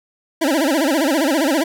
25% pulse tone with vibrato, 296.4 Hz, D4, 16 cents sharp, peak -11 dBFS, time 0.41-1.64 s, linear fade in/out 10 ms, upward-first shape sine, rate 15 Hz, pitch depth 210 cents each way, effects none

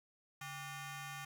15% pulse ring-modulated tone, 651 Hz, E5, 22 cents flat, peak -35 dBFS, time 0.41-1.25 s, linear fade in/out 5 ms, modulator 508 Hz, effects none

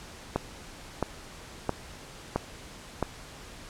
click train, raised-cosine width 1 ms, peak -11 dBFS, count 5, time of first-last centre 0.36-3.027 s, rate 1.5 Hz, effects pink hiss -46 dBFS RMS until 3.69 s + low-pass 9000 Hz 12 dB/octave

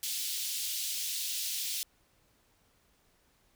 pink high-pass noise, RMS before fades -35 dBFS, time 0.03-1.83 s, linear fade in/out 0 ms, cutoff 3200 Hz, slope 24 dB/octave, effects pink hiss -69 dBFS RMS until 3.55 s

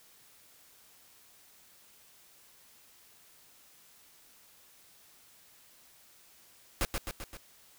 pink noise with echo, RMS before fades -29 dBFS, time 6.81-6.85 s, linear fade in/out 0 ms, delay 130 ms, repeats 4, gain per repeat -4 dB, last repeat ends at 7.37 s, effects white hiss -60 dBFS RMS until 7.78 s

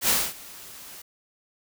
white noise with ADSR envelope, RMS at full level -20 dBFS, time 0.01-1.02 s, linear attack 78 ms, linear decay 240 ms, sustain -23 dB, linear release 7 ms, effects none

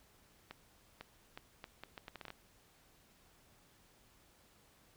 accelerating click train, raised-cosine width 0.3 ms, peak -30 dBFS, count 12, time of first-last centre 0.51-2.304 s, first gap 500 ms, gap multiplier 0.73, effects pink hiss -67 dBFS RMS until 4.96 s

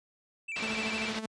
triangle tone with vibrato, 2489 Hz, D#7, in tune, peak -33 dBFS, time 0.48-1.1 s, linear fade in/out 10 ms, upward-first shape square, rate 13 Hz, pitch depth 110 cents each way
white low-pass noise, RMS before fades -38 dBFS, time 0.56-1.19 s, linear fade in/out 2 ms, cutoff 4500 Hz, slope 24 dB/octave
sawtooth tone with tremolo, 219.8 Hz, A3, 2 cents flat, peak -28 dBFS, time 0.62-1.26 s, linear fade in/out 5 ms, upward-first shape sine, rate 13 Hz, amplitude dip 65%
effects high-pass 60 Hz 12 dB/octave + resampled to 22050 Hz

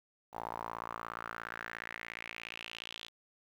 sawtooth tone with band-pass filter sweep, 57 Hz, A#1, 38 cents flat, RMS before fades -44 dBFS, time 0.32-3.1 s, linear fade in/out 50 ms, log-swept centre 830 to 3500 Hz, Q 4.1, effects 10-bit

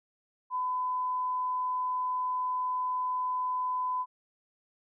sine tone, 1007 Hz, B5, 33 cents sharp, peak -28 dBFS, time 0.5-4.06 s, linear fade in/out 50 ms, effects none

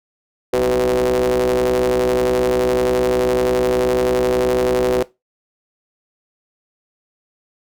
45% pulse ring-modulated tone, 61.74 Hz, B1, in tune, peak -11 dBFS, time 0.53-5.03 s, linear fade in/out 5 ms, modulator 438 Hz, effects noise-tail reverb RT60 0.2 s tail -18 dB re dry

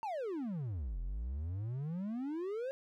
triangle exponential two-way sweep, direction down then up, 927 to 41.2 to 550 Hz, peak -34 dBFS, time 0.03-2.71 s, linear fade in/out 0 ms, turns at 1 s, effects none

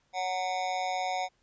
square tone with amplitude modulation, 740 Hz, F#5, in tune, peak -26 dBFS, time 0.13-1.29 s, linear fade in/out 50 ms, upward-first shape sine, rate 184 Hz, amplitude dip 85%, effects pink hiss -71 dBFS RMS until 1.42 s + resampled to 16000 Hz

